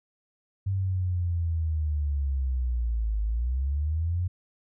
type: linear two-way sweep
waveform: sine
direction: down then up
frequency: 98 to 51.8 to 91.1 Hz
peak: -24 dBFS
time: 0.66-4.28 s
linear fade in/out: 10 ms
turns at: 3.21 s
effects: none